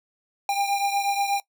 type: beating tone pair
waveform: square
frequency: 799 / 807.3 Hz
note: G5 / G#5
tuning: +33 / -49 cents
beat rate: 8.3 Hz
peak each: -24 / -29 dBFS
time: 0.49-1.4 s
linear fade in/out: 2 ms
effects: noise-tail reverb RT60 0.1 s tail -20 dB re dry